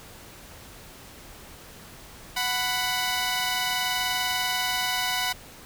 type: tone pair together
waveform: 10% pulse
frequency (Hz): 740 / 993.5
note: F#5 / B5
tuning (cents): 0 / +10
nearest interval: perfect fourth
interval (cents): 510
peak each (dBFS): -19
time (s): 2.36-5.33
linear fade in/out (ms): 10
effects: pink hiss -46 dBFS RMS until 5.65 s